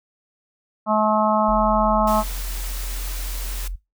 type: harmonic tone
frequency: 214.7 Hz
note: A3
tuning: 42 cents flat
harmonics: 1 / 3 / 4 / 5 / 6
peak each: -22 / -21 / -22 / -22 / -26 dBFS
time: 0.86-2.24 s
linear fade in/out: 50 ms
type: tone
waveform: sine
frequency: 43.65 Hz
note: F1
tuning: in tune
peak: -25 dBFS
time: 1.48-3.76 s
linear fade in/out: 10 ms
type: noise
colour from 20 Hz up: white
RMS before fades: -34 dBFS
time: 2.07-3.68 s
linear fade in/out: 5 ms
effects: noise-tail reverb RT60 0.2 s tail -19 dB re dry